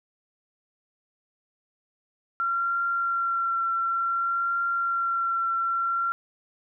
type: tone with vibrato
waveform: sine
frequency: 1368 Hz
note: F6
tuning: 36 cents flat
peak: -23 dBFS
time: 2.4-6.12 s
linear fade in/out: 0 ms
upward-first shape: triangle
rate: 0.56 Hz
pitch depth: 18 cents each way
effects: none